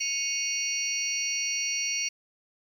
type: tone cluster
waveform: sine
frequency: 2201 / 2484 / 2781 / 4449 / 5740 Hz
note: C#7 / D#7 / F7 / C#8 / F8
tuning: -13 / -3 / -8 / +5 / +47 cents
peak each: -36 / -38 / -34 / -33 / -30 dBFS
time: 0-2.09 s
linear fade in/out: 10 ms
effects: 9-bit